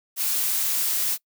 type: noise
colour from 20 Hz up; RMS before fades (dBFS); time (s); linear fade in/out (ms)
blue; -24; 0.16-1.18; 50
effects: noise-tail reverb RT60 0.1 s tail -24 dB re dry